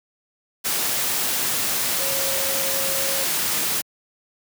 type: tone in noise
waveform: sine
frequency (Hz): 543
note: C#5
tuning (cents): -36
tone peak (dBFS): -30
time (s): 1.99-3.25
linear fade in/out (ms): 20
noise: white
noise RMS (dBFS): -23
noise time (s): 0.64-3.82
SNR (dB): -10
effects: high-pass 100 Hz 12 dB/octave